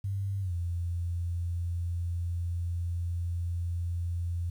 sine tone with pitch glide, 98 to 86.31 Hz, G2 to F2, 0 to -20 cents, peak -29 dBFS, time 0.04-4.5 s, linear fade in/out 5 ms, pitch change -220 cents, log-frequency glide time 0.41-0.53 s, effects 10-bit

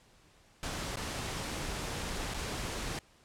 pink noise with dropouts, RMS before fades -37 dBFS, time 0.63-2.99 s, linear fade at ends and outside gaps 1 ms, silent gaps 0.958-0.97 / 2.338-2.343 s, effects pink hiss -63 dBFS RMS until 3.24 s + low-pass 9000 Hz 12 dB/octave

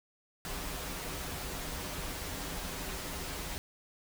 pink noise with comb filter, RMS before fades -39 dBFS, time 0.45-3.58 s, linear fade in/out 0 ms, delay 9 ms, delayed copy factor -0.65, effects none

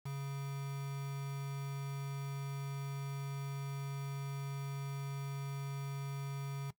triangle tone with quantisation, 138.59 Hz, C#3, in tune, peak -36 dBFS, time 0.05-6.71 s, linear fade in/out 10 ms, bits 8, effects noise-tail reverb RT60 0.1 s tail -18 dB re dry

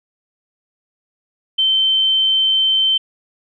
sine tone, 3098 Hz, G7, 21 cents flat, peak -12 dBFS, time 1.58-2.98 s, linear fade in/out 10 ms, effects none

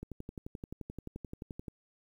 click train, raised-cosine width 3 ms, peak -28 dBFS, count 20, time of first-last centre 0.03-1.682 s, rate 11.5 Hz, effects 10-bit

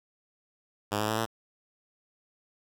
5% pulse tone with pitch steps, 103.83 / 106.69 / 109.62 / 112.64 Hz, G#2 / G#2 / A2 / A2, 0 / +47 / -6 / +41 cents, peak -16 dBFS, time 0.91-1.262 s, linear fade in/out 20 ms, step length 88 ms, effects none

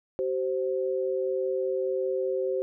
sine tone pair together, 381.7 / 523.3 Hz, G4 / C5, -46 / 0 cents, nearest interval perfect fourth, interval 546 cents, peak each -28 dBFS, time 0.19-2.62 s, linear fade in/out 0 ms, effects none

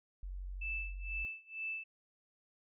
sine tone, 46.25 Hz, F#1, in tune, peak -40 dBFS, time 0.23-1.25 s, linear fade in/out 0 ms
sine tone with tremolo, 2637 Hz, E7, in tune, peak -36 dBFS, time 0.61-1.84 s, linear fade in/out 10 ms, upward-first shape sine, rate 2.1 Hz, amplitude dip 95%
effects none

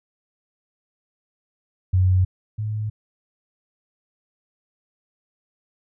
sine tone pair in turn, 92.5 / 107.24 Hz, F#2 / A2, 0 / -44 cents, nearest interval minor third, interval 256 cents, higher second, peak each -14 / -23 dBFS, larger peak first, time 1.93-2.25 / 2.58-2.9 s, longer neither, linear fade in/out 10 ms, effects none

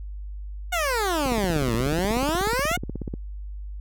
15% pulse exponential two-way sweep, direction down then up, 740 to 110 to 740 Hz, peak -16 dBFS, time 0.72-2.77 s, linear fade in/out 10 ms, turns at 1.74 s
click train, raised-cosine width 3 ms, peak -17 dBFS, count 32, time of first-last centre 1.26-3.139 s, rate 16.5 Hz
effects added 50 Hz sine -32 dBFS peak until 3.8 s

